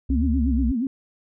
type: linear two-way sweep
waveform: sine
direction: up then down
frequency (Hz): 61.74 to 75.3 to 61.74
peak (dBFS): -20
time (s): 0.09-0.72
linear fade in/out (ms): 10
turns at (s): 0.22
type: tone with vibrato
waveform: sine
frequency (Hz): 247.2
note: B3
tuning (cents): +2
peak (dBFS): -21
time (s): 0.1-0.87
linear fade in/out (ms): 2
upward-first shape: sine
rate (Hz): 8.4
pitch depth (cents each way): 180
effects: none